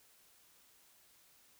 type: silence
effects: white hiss -66 dBFS RMS until 1.59 s